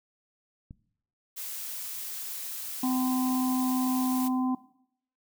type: click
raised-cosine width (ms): 5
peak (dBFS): -31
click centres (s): 0.709
type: noise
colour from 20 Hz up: blue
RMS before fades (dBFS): -37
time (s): 1.36-4.29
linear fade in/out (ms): 20
type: harmonic tone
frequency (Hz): 256.3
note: C4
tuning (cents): -36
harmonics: 1 / 3 / 4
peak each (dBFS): -25 / -35 / -37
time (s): 2.83-4.55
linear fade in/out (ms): 5
effects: noise-tail reverb RT60 0.7 s tail -18 dB re dry